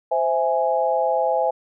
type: chord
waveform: sine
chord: C augmented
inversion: none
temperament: equal with one note detuned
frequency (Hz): 519.6 / 659.3 / 830.6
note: C5 / E5 / G#5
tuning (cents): -12 / 0 / 0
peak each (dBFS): -22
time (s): 0.11-1.51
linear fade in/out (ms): 10
effects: none